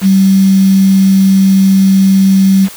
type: tone with quantisation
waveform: sine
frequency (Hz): 192.7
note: G3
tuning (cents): -29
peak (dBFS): -4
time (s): 0.01-2.69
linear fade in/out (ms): 50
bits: 4
effects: white hiss -31 dBFS RMS until 2.76 s